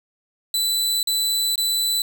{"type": "tone with dropouts", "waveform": "sawtooth", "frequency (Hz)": 3989, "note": "B7", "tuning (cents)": 17, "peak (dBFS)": -16, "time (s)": [0.54, 2.02], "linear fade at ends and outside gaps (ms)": 2, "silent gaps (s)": [[1.03, 1.072], [1.557, 1.578]], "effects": []}